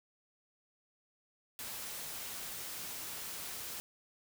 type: noise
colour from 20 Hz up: white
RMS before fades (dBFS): -43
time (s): 1.59-3.8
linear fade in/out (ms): 0
effects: none